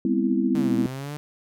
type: chord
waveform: sine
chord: C major seventh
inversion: second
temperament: equal with one note detuned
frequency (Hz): 201 / 246.9 / 261.6 / 329.6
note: G3 / B3 / C4 / E4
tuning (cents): +44 / 0 / 0 / 0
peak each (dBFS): -25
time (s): 0.05-0.86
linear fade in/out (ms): 2
type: linear two-way sweep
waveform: sawtooth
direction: down then up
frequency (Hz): 154.5 to 116.54 to 150.9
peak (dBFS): -27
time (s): 0.55-1.17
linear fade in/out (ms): 0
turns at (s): 0.74
effects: none